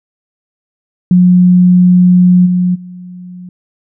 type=tone with level steps; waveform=sine; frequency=180 Hz; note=F#3; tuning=47 cents flat; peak=-3 / -8 / -26 dBFS; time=1.11-3.49 s; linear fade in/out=2 ms; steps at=2.45 / 2.74 s; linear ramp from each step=20 ms; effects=none